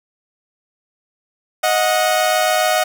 sawtooth tone pair together, 625 / 732 Hz, D#5 / F#5, +8 / -19 cents, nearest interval minor third, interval 273 cents, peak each -13 / -13 dBFS, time 1.63-2.84 s, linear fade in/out 10 ms, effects none

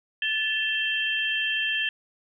sine tone cluster, 1743 / 2691 / 3158 Hz, A6 / E7 / G7, -17 / +35 / +12 cents, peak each -28 dBFS, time 0.22-1.89 s, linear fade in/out 2 ms, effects none

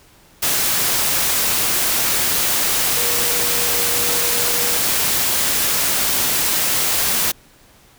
sine tone in noise, 480.4 Hz, B4, 48 cents flat, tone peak -29 dBFS, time 2.96-4.78 s, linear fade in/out 10 ms, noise white, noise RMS -18 dBFS, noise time 0.42-7.32 s, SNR -14 dB, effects pink hiss -50 dBFS RMS until 7.98 s

